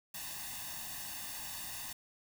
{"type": "noise with comb filter", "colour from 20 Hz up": "white", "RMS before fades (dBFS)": -43, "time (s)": [0.14, 1.93], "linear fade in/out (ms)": 5, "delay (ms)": 1.1, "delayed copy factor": 0.95, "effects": []}